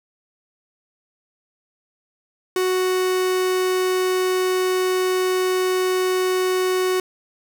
45% pulse tone, 370 Hz, F#4, in tune, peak -18 dBFS, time 2.56-7 s, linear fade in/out 2 ms, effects none

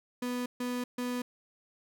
35% pulse tone bursts, 246.9 Hz, B3, in tune, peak -30 dBFS, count 3, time 0.22-1.22 s, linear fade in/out 5 ms, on 240 ms, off 140 ms, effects none

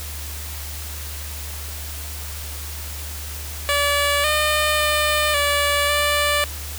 10% pulse tone with pitch steps, 575 / 606 / 602 / 577 / 586 Hz, D5 / D#5 / D5 / D5 / D5, -37 / -46 / +43 / -31 / -4 cents, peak -9 dBFS, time 3.69-6.44 s, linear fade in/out 0 ms, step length 550 ms, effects added 74 Hz sine -31 dBFS peak until 6.78 s + white hiss -34 dBFS RMS until 6.78 s

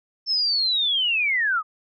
sine linear sweep, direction down, 5340 to 1195 Hz, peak -19 dBFS, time 0.26-1.63 s, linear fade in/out 50 ms, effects none

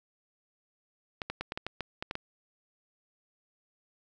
clicks, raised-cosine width 0.3 ms, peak -18 dBFS, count 10, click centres 1.218 / 1.3 / 1.41 / 1.521 / 1.575 / 1.666 / 1.807 / 2.025 / 2.111 / 2.154 s, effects none

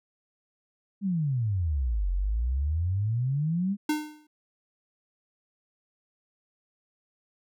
sine exponential two-way sweep, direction down then up, 207.7 to 43.75 to 207.7 Hz, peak -24 dBFS, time 1.01-3.77 s, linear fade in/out 50 ms, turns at 2.11 s
square tone with exponential decay, 303.2 Hz, D#4, 45 cents flat, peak -22 dBFS, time 3.89-4.27 s, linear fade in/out 5 ms, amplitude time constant 82 ms
effects none

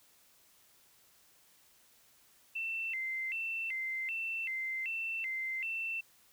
sine tone with vibrato, 2361 Hz, D7, 9 cents sharp, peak -34 dBFS, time 2.55-6.01 s, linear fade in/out 10 ms, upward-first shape square, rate 1.3 Hz, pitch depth 220 cents each way, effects white hiss -65 dBFS RMS until 6.32 s

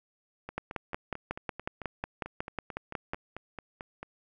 two click trains, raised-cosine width 0.5 ms, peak -17 / -24 dBFS, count 15 / 17, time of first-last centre 0.58-3.135 / 0.49-4.03 s, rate 5.48 / 4.52 Hz, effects none

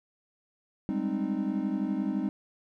triangle chord, Ab major seventh, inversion third, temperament equal with one note detuned, 196 / 207.7 / 261.6 / 307.6 Hz, G3 / Ab3 / C4 / Eb4, 0 / 0 / 0 / -20 cents, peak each -31 dBFS, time 0.89-2.29 s, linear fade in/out 0 ms, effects none

